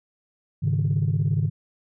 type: chord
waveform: sine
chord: Ab suspended fourth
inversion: none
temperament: equal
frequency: 103.83 / 138.59 / 155.56 Hz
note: Ab2 / Db3 / Eb3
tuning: 0 / 0 / 0 cents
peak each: -23 dBFS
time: 0.62-1.5 s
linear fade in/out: 20 ms
effects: tanh soft clip ceiling -14 dBFS